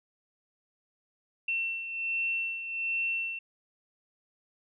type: beating tone pair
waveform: sine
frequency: 2700 / 2701.3 Hz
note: E7 / E7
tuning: +41 / +42 cents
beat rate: 1.3 Hz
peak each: -30 / -37 dBFS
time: 1.48-3.39 s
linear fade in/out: 5 ms
effects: none